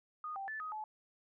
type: tone with pitch steps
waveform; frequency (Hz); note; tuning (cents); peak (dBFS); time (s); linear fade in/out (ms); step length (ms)
sine; 1234 / 782 / 1750 / 1256 / 860; D#6 / G5 / A6 / D#6 / A5; -15 / -4 / -10 / +16 / -40; -39; 0.24-0.84; 2; 120
effects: none